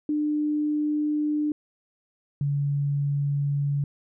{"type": "tone pair in turn", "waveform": "sine", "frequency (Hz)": [299.6, 142.46], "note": ["D4", "C#3"], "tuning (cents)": [35, 48], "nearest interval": "octave + minor second", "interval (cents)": 1287, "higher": "first", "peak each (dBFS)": -22, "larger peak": "neither", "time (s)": [[0.09, 1.52], [2.41, 3.84]], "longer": "neither", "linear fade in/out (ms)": 2, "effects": []}